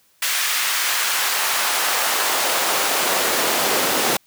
pink noise with high-pass filter sweep, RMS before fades -20 dBFS, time 0.22-4.17 s, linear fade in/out 5 ms, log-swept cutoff 1800 to 310 Hz, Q 0.96, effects white hiss -59 dBFS RMS until 4.26 s

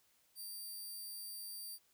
5% pulse tone, 4699 Hz, D8, in tune, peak -38 dBFS, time 0.35-1.79 s, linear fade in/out 50 ms, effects white hiss -73 dBFS RMS until 1.93 s

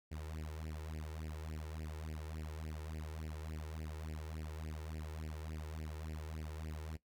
sawtooth tone with flanger, 78.1 Hz, D#2, 7 cents sharp, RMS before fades -45 dBFS, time 0.11-6.97 s, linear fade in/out 10 ms, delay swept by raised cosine 0.39 to 2.29 ms, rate 3.5 Hz, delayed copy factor +1, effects noise-tail reverb RT60 0.1 s tail -17 dB re dry

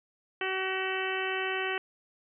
harmonic tone, 378.8 Hz, F#4, 41 cents sharp, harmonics 1 / 2 / 3 / 4 / 5 / 6 / 7 / 8, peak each -34 / -38 / -40 / -37 / -36 / -41 / -37 / -40 dBFS, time 0.41-1.78 s, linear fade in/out 2 ms, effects none

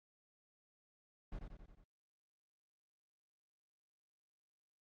brown noise with echo, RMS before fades -44 dBFS, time 1.32-1.39 s, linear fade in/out 5 ms, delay 90 ms, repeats 5, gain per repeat -4 dB, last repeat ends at 1.84 s, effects low-pass 4000 Hz 12 dB/octave + Opus 24 kbps

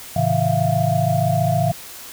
sine tone cluster, 110 / 136.1 / 162.5 / 668 / 703 Hz, A2 / C#3 / E3 / E5 / F5, 0 / -31 / -24 / +23 / +11 cents, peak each -22 dBFS, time 0.16-1.72 s, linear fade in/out 5 ms, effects white hiss -37 dBFS RMS until 2.12 s

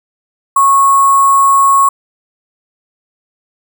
sine tone with sample-and-hold, 1100 Hz, C#6, 14 cents flat, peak -5 dBFS, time 0.56-1.89 s, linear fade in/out 5 ms, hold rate 8820 Hz, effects none

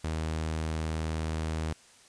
sawtooth tone, 79.3 Hz, D#2, 33 cents sharp, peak -26 dBFS, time 0.04-1.73 s, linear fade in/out 5 ms, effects white hiss -57 dBFS RMS until 2.08 s + resampled to 22050 Hz

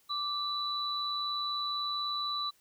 sine tone pair together, 1174.7 / 3962 Hz, D6 / B7, 0 / +5 cents, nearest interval octave + major sixth, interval 2105 cents, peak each -35 / -33 dBFS, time 0.09-2.51 s, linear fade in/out 20 ms, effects white hiss -67 dBFS RMS until 2.6 s

